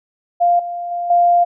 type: tone with level steps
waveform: sine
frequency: 698 Hz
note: F5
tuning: 1 cent flat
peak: -10 / -22 / -19 / -9 dBFS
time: 0.4-1.45 s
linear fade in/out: 20 ms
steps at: 0.59 / 0.91 / 1.1 s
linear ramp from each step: 5 ms
effects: none